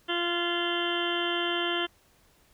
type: harmonic tone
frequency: 345.9 Hz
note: F4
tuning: 17 cents flat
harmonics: 1 / 2 / 3 / 4 / 5 / 6 / 8 / 9 / 10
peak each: -31 / -36 / -38 / -35 / -36 / -40 / -37 / -32 / -40 dBFS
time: 0.08-1.87 s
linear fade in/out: 20 ms
effects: pink hiss -63 dBFS RMS until 2.53 s